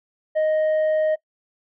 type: tone with tanh clipping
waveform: sine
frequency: 622.3 Hz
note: D#5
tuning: in tune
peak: -18 dBFS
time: 0.35-1.16 s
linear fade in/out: 20 ms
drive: 3 dB
effects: noise-tail reverb RT60 0.1 s tail -20 dB re dry